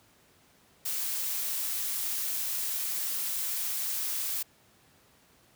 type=noise; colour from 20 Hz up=blue; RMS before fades=-32 dBFS; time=0.85-4.43 s; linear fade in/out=10 ms; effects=pink hiss -62 dBFS RMS until 5.55 s + high-pass 80 Hz 12 dB/octave